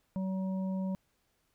harmonic tone, 189.3 Hz, F#3, 40 cents sharp, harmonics 1 / 3 / 5, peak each -31 / -43 / -49 dBFS, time 0.16-0.95 s, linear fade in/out 0 ms, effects pink hiss -75 dBFS RMS until 1.54 s

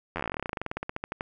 slowing click train, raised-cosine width 0.5 ms, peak -16 dBFS, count 29, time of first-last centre 0.16-1.209 s, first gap 11 ms, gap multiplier 1.08, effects none

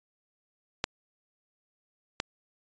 clicks, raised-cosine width 0.2 ms, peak -9 / -11 dBFS, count 2, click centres 0.841 / 2.201 s, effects resampled to 16000 Hz

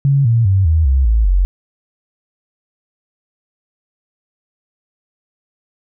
sine tone with pitch steps, 139.1 / 115.63 / 96.11 / 79.89 / 66.41 / 55.2 / 45.89 Hz, C#3 / A#2 / G2 / D#2 / C2 / A1 / F#1, +6 / -14 / -34 / +46 / +26 / +6 / -14 cents, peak -9 dBFS, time 0.05-1.45 s, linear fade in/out 0 ms, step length 200 ms, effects none

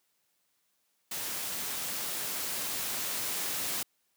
white noise with level ramp, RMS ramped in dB -36 to -33 dBFS, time 1.11-3.83 s, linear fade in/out 5 ms, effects white hiss -75 dBFS RMS until 4.16 s + high-pass 100 Hz 12 dB/octave

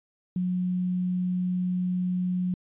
sine tone with quantisation, 181.3 Hz, F#3, 35 cents flat, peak -24 dBFS, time 0.36-2.54 s, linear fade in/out 2 ms, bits 9, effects resampled to 8000 Hz

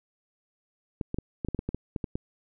clicks, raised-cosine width 3 ms, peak -17 dBFS, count 12, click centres 1.012 / 1.144 / 1.186 / 1.448 / 1.486 / 1.547 / 1.591 / 1.69 / 1.746 / 1.962 / 2.042 / 2.155 s, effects none

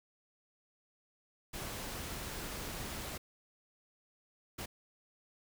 pink noise bursts at uneven times, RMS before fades -42 dBFS, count 2, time 1.53-3.18 / 4.58-4.66 s, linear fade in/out 10 ms, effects none

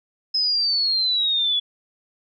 sine exponential sweep, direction down, 5140 to 3387 Hz, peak -18 dBFS, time 0.34-1.6 s, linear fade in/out 10 ms, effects none

